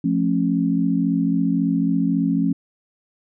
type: chord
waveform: sine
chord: F augmented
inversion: none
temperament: just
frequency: 174.61 / 218.3 / 272.8 Hz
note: F3 / A3 / C#4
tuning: 0 / -13 / -28 cents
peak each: -21 / -23 / -20 dBFS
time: 0.04-2.53 s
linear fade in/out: 5 ms
effects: none